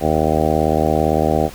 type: harmonic tone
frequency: 77.78 Hz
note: D#2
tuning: in tune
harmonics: 1 / 2 / 3 / 4 / 5 / 6 / 7 / 8 / 9 / 10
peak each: -23 / -23 / -23 / -23 / -23 / -23 / -23 / -23 / -23 / -23 dBFS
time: 0-1.5 s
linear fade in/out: 50 ms
effects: added 46 Hz sine -38 dBFS peak until 1.54 s + pink hiss -38 dBFS RMS until 1.54 s